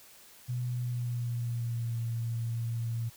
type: tone with pitch glide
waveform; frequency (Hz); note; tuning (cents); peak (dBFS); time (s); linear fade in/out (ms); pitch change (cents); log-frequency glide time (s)
sine; 123.47 to 115.87; B2 to A#2; 0 to -10; -30; 0.48-3.1; 20; -110; 0.66-2
effects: white hiss -55 dBFS RMS until 3.16 s